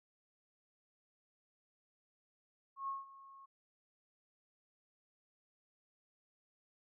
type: tone with ADSR envelope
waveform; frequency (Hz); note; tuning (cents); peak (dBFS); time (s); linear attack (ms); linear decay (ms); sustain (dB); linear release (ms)
sine; 1090; C#6; -29; -36; 2.76-3.46; 120; 170; -18; 12
effects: none